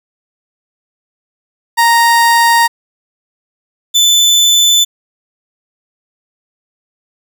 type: tone pair in turn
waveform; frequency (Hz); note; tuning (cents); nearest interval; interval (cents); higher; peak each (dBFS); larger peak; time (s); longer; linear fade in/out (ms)
30% pulse; 932.3 / 3512; A#5 / A7; 0 / -4; octave + major seventh; 2296; second; -4; neither; 1.77-2.68 / 3.94-4.85; neither; 20
effects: none